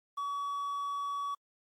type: tone with quantisation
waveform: triangle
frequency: 1134 Hz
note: C#6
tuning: 39 cents sharp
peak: -31 dBFS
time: 0.17-1.35 s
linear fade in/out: 10 ms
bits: 10
effects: AAC 64 kbps